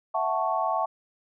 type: chord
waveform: sine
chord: F# minor seventh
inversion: third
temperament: equal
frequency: 659.3 / 740 / 880 / 1108.7 Hz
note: E5 / F#5 / A5 / C#6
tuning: 0 / 0 / 0 / 0 cents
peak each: -29 dBFS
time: 0.14-0.86 s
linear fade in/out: 10 ms
effects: none